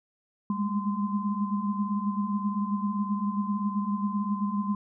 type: tone cluster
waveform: sine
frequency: 200.4 / 208 / 218.7 / 1032 Hz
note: G3 / G#3 / A3 / C6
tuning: +38 / +3 / -10 / -24 cents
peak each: -28 / -32 / -37 / -34 dBFS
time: 0.5-4.75 s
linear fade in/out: 2 ms
effects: none